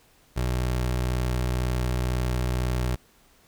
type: tone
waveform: 25% pulse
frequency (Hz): 62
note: B1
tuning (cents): +7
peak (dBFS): -20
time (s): 0.36-2.96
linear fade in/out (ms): 10
effects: pink hiss -59 dBFS RMS until 3.47 s